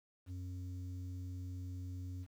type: tone with low-pass filter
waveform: square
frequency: 90.5 Hz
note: F#2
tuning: 38 cents flat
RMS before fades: -44 dBFS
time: 0.26-2.27 s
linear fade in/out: 50 ms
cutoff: 200 Hz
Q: 9.9
effects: 11-bit